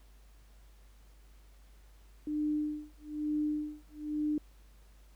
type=tone with tremolo; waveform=sine; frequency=300.8 Hz; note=D4; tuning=42 cents sharp; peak=-28 dBFS; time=2.27-4.38 s; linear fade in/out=2 ms; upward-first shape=sine; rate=1.1 Hz; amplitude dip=100%; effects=added 50 Hz sine -55 dBFS peak until 5.15 s + pink hiss -67 dBFS RMS until 5.15 s